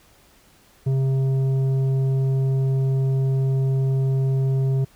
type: tone with tanh clipping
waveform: sine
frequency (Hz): 133.8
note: C3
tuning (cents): +39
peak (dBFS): -19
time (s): 0.86-4.85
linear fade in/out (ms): 10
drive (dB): 8
effects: pink hiss -55 dBFS RMS until 4.95 s